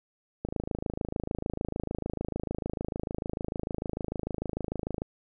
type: click train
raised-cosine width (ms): 2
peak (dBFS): -18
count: 123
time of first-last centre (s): 0.45-5.019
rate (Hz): 26.7
effects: none